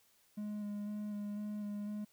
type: tone with vibrato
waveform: triangle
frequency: 207.7 Hz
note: G#3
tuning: in tune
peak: -36 dBFS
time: 0.37-2.05 s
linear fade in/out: 10 ms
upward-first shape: square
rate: 2 Hz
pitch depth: 14 cents each way
effects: white hiss -70 dBFS RMS until 2.12 s